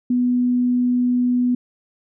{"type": "tone", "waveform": "sine", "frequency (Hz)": 246.9, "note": "B3", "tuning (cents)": 0, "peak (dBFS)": -15, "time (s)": [0.1, 1.55], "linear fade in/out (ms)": 5, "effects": []}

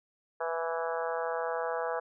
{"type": "harmonic tone with a mistuned harmonic", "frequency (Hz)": 164.81, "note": "E3", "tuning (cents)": 0, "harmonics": [3, 4, 5, 6, 7, 8, 9, 10], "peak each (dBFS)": [-34, -36, -38, -40, -41, -42, -43, -44], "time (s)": [0.4, 2], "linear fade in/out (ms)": 10, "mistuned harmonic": 5, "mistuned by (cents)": 22, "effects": []}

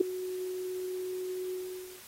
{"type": "tone with ADSR envelope", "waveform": "sine", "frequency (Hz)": 368.7, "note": "F#4", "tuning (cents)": -6, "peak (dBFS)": -16, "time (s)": [0, 2.02], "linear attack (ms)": 10, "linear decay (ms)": 6, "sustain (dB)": -17, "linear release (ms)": 500, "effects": ["white hiss -51 dBFS RMS until 2.07 s", "AAC 48 kbps"]}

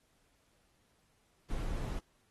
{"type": "noise", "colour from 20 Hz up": "brown", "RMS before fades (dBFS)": -36, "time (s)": [1.5, 1.99], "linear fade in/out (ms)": 2, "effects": ["pink hiss -73 dBFS RMS until 2.3 s", "AAC 32 kbps"]}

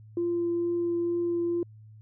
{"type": "tone with vibrato", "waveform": "sine", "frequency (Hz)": 344, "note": "F4", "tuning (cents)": -26, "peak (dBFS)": -24, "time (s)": [0.17, 1.63], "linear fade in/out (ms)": 2, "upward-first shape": "triangle", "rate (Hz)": 2.2, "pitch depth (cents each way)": 9, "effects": ["tanh soft clip ceiling -20 dBFS", "added 108 Hz sine -47 dBFS peak until 2.01 s"]}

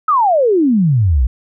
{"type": "exponential sweep", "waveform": "sine", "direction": "down", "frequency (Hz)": [1315, 55.2], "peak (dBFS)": -9, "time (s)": [0.08, 1.27], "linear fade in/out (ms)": 5, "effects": []}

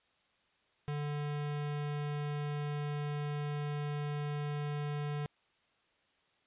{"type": "tone", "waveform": "square", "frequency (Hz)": 146.83, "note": "D3", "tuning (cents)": 0, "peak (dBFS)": -35, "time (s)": [0.88, 5.26], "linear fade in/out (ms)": 0, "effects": ["white hiss -72 dBFS RMS until 6.46 s", "resampled to 8000 Hz"]}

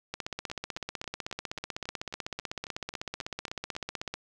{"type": "two click trains", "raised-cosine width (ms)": 0.2, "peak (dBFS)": [-17, -24], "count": [65, 13], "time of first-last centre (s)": [[0.14, 4.14], [0.5, 3.752]], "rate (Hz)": [16, 3.69], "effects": []}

